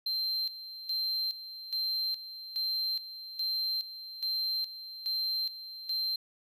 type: tone with tremolo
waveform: triangle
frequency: 4135 Hz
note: C8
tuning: 21 cents flat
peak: -28 dBFS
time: 0.06-6.16 s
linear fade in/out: 5 ms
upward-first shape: square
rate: 1.2 Hz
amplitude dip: 75%
effects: none